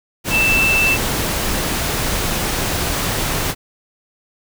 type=tone in noise; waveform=sine; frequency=2657 Hz; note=E7; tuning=13 cents sharp; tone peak=-13 dBFS; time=0.3-0.98 s; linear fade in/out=50 ms; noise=pink; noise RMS=-20 dBFS; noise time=0.24-3.55 s; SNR=+4 dB; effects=none